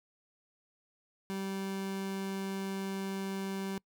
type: tone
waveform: 30% pulse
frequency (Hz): 193.9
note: G3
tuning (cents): -19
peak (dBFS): -32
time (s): 1.3-3.78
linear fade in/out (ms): 0
effects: noise-tail reverb RT60 0.1 s tail -26 dB re dry